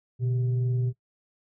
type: tone with frequency modulation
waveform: sine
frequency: 122 Hz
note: B2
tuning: 21 cents flat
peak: -23 dBFS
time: 0.19-0.93 s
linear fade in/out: 50 ms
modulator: 267 Hz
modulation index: 0.31
effects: noise-tail reverb RT60 0.1 s tail -19 dB re dry